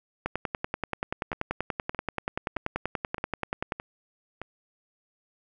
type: two click trains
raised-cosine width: 0.5 ms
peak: -20 / -13 dBFS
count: 6 / 37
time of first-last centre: 1.33-4.416 / 0.26-3.722 s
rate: 1.62 / 10.4 Hz
effects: none